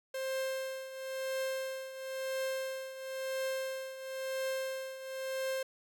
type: tone with tremolo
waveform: 45% pulse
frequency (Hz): 528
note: C5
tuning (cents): +16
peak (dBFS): -32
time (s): 0.14-5.63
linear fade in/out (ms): 5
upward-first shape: triangle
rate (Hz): 0.98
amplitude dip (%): 75
effects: none